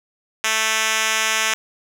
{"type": "tone with band-pass filter", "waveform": "5% pulse", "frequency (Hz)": 220, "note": "A3", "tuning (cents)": 0, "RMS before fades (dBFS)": -20, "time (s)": [0.44, 1.54], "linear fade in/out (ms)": 2, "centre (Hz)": 4600, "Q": 0.63, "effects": []}